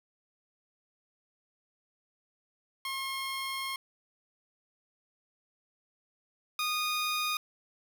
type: tone pair in turn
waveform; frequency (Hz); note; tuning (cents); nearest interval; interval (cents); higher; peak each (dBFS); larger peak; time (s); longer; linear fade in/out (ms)
15% pulse; 1075 / 1232.1; C6 / D#6; +47 / -17; major second; 236; second; -27 / -23; second; 2.85-3.76 / 6.59-7.37; first; 2
effects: none